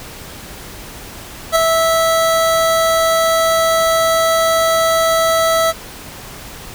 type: tone with ADSR envelope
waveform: 25% pulse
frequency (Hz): 655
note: E5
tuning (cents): -11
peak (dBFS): -4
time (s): 1.52-5.73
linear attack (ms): 37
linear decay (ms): 8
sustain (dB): -4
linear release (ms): 34
effects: pink hiss -33 dBFS RMS until 6.74 s